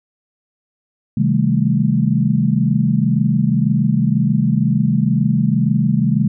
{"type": "chord", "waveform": "sine", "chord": "A half-diminished seventh", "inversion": "first", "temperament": "just", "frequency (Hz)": [132, 158.4, 198, 220], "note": ["C3", "Eb3", "G3", "A3"], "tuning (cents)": [16, 31, 18, 0], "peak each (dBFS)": -18, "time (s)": [1.17, 6.28], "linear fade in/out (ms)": 5, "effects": []}